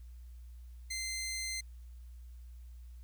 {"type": "tone", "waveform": "15% pulse", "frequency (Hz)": 2077, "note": "C7", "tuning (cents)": -13, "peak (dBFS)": -30, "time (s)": [0.9, 1.61], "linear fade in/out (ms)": 10, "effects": ["added 60 Hz sine -47 dBFS peak until 3.03 s", "white hiss -72 dBFS RMS until 3.03 s"]}